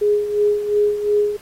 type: tone with tremolo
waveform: sine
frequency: 415.3 Hz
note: G#4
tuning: in tune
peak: -12 dBFS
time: 0.01-1.37 s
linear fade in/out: 10 ms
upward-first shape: sine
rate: 2.8 Hz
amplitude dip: 65%
effects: pink hiss -46 dBFS RMS until 1.41 s + AAC 48 kbps